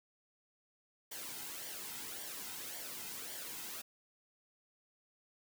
white noise with flanger, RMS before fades -45 dBFS, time 1.11-3.82 s, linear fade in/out 10 ms, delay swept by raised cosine 0.77 to 1.77 ms, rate 1.8 Hz, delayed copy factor -0.55, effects none

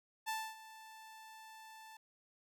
sawtooth tone with ADSR envelope, 881 Hz, A5, 2 cents sharp, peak -32 dBFS, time 0.26-1.97 s, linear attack 28 ms, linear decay 260 ms, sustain -17 dB, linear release 4 ms, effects none

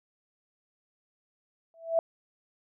sine tone with exponential growth, 660 Hz, E5, 2 cents sharp, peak -18 dBFS, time 1.74-1.99 s, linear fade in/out 1 ms, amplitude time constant 53 ms, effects none

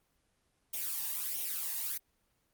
blue noise with flanger, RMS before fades -36 dBFS, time 0.73-1.98 s, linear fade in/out 10 ms, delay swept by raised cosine 0.32 to 1.11 ms, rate 1.5 Hz, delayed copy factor +0.7, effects pink hiss -75 dBFS RMS until 2.53 s + Opus 24 kbps

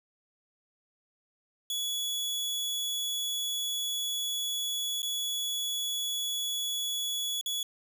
sawtooth tone with dropouts, 3390 Hz, G#7, 35 cents sharp, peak -27 dBFS, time 1.7-7.63 s, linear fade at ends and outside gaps 2 ms, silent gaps 5.02-5.029 / 7.412-7.46 s, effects none

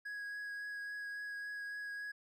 triangle tone with vibrato, 1659 Hz, G#6, 2 cents flat, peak -39 dBFS, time 0.05-2.12 s, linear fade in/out 10 ms, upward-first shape triangle, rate 3.6 Hz, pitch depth 13 cents each way, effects none

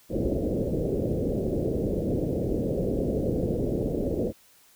white low-pass noise, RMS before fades -27 dBFS, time 0.09-4.33 s, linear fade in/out 50 ms, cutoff 540 Hz, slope 48 dB/octave, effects white hiss -58 dBFS RMS until 4.75 s

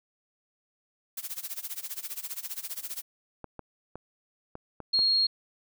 blue noise with tremolo, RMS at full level -34 dBFS, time 1.17-3.02 s, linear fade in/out 5 ms, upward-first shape sine, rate 15 Hz, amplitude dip 90%
clicks, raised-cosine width 1 ms, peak -25 dBFS, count 6, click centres 3.443 / 3.593 / 3.956 / 4.554 / 4.803 / 4.991 s
sine tone, 4269 Hz, C8, 34 cents sharp, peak -21 dBFS, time 4.93-5.27 s, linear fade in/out 10 ms
effects none

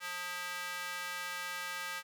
square tone with high-pass filter, 178.4 Hz, F3, 37 cents sharp, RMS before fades -40 dBFS, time 0-2.03 s, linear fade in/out 50 ms, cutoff 1500 Hz, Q 1.6, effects none

